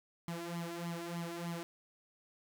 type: tone with flanger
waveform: sawtooth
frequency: 170.3 Hz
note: F3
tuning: 43 cents flat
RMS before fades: -41 dBFS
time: 0.28-1.63 s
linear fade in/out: 0 ms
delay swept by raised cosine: 0.94 to 2.94 ms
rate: 3.3 Hz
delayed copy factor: +0.75
effects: none